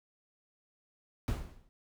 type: noise with exponential decay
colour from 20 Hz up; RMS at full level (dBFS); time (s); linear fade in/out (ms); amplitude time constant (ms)
brown; -28; 1.28-1.69; 0; 88
effects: none